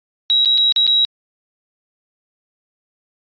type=tone with dropouts; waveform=sine; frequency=3858 Hz; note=B7; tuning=41 cents flat; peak=-11 dBFS; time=0.3-1.05 s; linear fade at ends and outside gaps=0 ms; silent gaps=0.449-0.457 / 0.576-0.58 / 0.722-0.762 / 0.867-0.876 s; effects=resampled to 11025 Hz